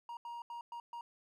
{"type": "tone bursts at uneven times", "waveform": "triangle", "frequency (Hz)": 944, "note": "A#5", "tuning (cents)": 22, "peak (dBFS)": -40, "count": 5, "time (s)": [[0.09, 0.17], [0.25, 0.42], [0.5, 0.61], [0.72, 0.8], [0.93, 1.01]], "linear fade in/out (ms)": 2, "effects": []}